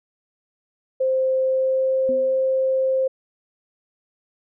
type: tone with pitch glide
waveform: sine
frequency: 523 to 526.3 Hz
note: C5 to C5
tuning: -1 to +10 cents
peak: -17 dBFS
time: 1-3.08 s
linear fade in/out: 10 ms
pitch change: +11 cents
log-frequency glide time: 1.39-1.96 s
type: tone with exponential decay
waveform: sine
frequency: 253.5 Hz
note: B3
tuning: 45 cents sharp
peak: -25 dBFS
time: 2.09-2.48 s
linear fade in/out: 0 ms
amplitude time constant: 84 ms
effects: none